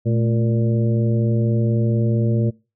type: harmonic tone with a mistuned harmonic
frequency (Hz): 116.4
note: A#2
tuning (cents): -2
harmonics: 1 / 2 / 3 / 4 / 5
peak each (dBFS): -17 / -23 / -27 / -29 / -31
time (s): 0.05-2.51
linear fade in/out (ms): 20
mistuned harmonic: 2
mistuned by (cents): -93
effects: noise-tail reverb RT60 0.3 s tail -24 dB re dry